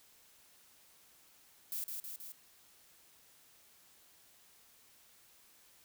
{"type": "noise with echo", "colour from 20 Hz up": "violet", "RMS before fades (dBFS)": -39, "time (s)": [1.72, 1.84], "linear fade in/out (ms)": 0, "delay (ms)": 160, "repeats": 3, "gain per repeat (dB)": -3, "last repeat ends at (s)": 2.32, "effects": ["white hiss -64 dBFS RMS until 5.84 s"]}